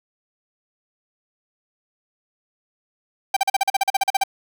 45% pulse tone bursts, 784 Hz, G5, in tune, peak -15 dBFS, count 14, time 3.34-4.237 s, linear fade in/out 5 ms, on 26 ms, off 41 ms, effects none

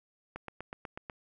click train, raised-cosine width 0.5 ms, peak -25 dBFS, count 7, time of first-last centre 0.36-1.098 s, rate 8.13 Hz, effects none

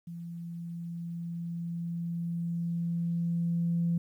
sine tone with level ramp, 169.9 Hz, F3, 47 cents flat, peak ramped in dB -38 to -24 dBFS, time 0.07-3.98 s, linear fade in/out 5 ms, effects tanh soft clip ceiling -20 dBFS + 11-bit

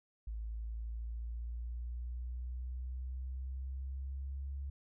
sine linear sweep, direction up, 54.3 to 69.3 Hz, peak -38 dBFS, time 0.27-4.7 s, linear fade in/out 5 ms, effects none

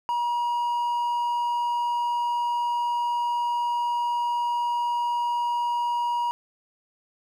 triangle tone, 956 Hz, A#5, 43 cents sharp, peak -21 dBFS, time 0.09-6.31 s, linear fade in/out 0 ms, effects none

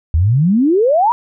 sine exponential sweep, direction up, 74 to 987.8 Hz, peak -9 dBFS, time 0.14-1.12 s, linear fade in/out 0 ms, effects none

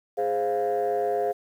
sine chord, F minor, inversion first, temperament equal, 415.3 / 523.3 / 698.5 Hz, Ab4 / C5 / F5, 0 / 0 / 0 cents, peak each -25 / -27 / -25 dBFS, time 0.17-1.33 s, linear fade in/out 20 ms, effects tanh soft clip ceiling -18 dBFS + 9-bit

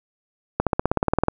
accelerating click train, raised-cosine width 1 ms, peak -4 dBFS, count 13, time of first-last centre 0.6-1.284 s, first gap 67 ms, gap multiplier 0.97, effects none

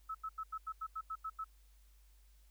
sine tone bursts, 1300 Hz, E6, 24 cents flat, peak -38 dBFS, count 10, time 0.09-1.444 s, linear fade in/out 10 ms, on 58 ms, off 86 ms, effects added 50 Hz sine -61 dBFS peak until 2.5 s + white hiss -73 dBFS RMS until 2.5 s

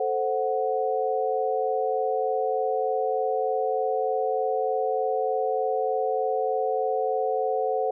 sine chord, F# diminished, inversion first, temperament equal, 440 / 523.3 / 740 Hz, A4 / C5 / F#5, 0 / 0 / 0 cents, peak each -27 dBFS, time 0-7.91 s, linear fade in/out 5 ms, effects none

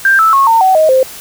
sine tone with pitch steps, 1582 / 1315 / 1093.1 / 908.6 / 755.3 / 627.8 / 521.9 Hz, G6 / E6 / C#6 / A#5 / F#5 / D#5 / C5, +15 / -5 / -25 / -45 / +35 / +15 / -4 cents, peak -5 dBFS, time 0.05-1.03 s, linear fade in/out 2 ms, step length 140 ms, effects white hiss -30 dBFS RMS until 1.2 s

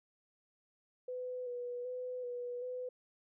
sine tone with vibrato, 495.1 Hz, B4, 4 cents sharp, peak -38 dBFS, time 1.08-2.89 s, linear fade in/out 5 ms, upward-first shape square, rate 1.3 Hz, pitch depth 24 cents each way, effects none

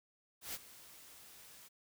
white noise with ADSR envelope, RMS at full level -41 dBFS, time 0.41-1.69 s, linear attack 130 ms, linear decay 39 ms, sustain -16 dB, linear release 21 ms, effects none

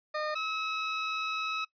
20% pulse tone pair in turn, 610 / 1288.1 Hz, D#5 / E6, -34 / -40 cents, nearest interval octave + minor second, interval 1294 cents, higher second, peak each -26 dBFS, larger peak neither, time 0.14-0.35 / 0.35-1.65 s, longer second, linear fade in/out 10 ms, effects noise-tail reverb RT60 0.1 s tail -20 dB re dry + resampled to 11025 Hz

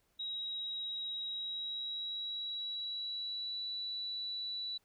sine tone with pitch glide, 3829 to 3948 Hz, A#7 to B7, +46 to -1 cents, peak -37 dBFS, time 0.19-4.78 s, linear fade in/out 10 ms, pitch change +53 cents, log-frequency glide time 1.25-3.61 s, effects pink hiss -75 dBFS RMS until 4.84 s

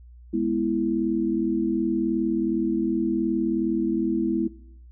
sine chord, E major, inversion first, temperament equal, 207.7 / 246.9 / 329.6 Hz, G#3 / B3 / E4, 0 / 0 / 0 cents, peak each -27 / -27 / -24 dBFS, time 0.33-4.48 s, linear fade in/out 10 ms, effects noise-tail reverb RT60 0.7 s tail -19 dB re dry + added 60 Hz sine -44 dBFS peak until 4.91 s

